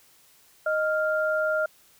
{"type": "tone pair together", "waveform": "sine", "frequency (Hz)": [622.3, 1397], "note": ["D#5", "F6"], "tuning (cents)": [0, 0], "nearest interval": "octave + major second", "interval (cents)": 1400, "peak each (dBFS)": [-24, -26], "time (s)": [0.66, 1.66], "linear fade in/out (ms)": 5, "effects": ["white hiss -58 dBFS RMS until 1.99 s"]}